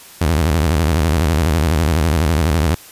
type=tone with vibrato; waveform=sawtooth; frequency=79.2 Hz; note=D#2; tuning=31 cents sharp; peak=-9 dBFS; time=0.21-2.75 s; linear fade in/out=5 ms; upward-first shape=square; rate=12 Hz; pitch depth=150 cents each way; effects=white hiss -40 dBFS RMS until 2.91 s + resampled to 32000 Hz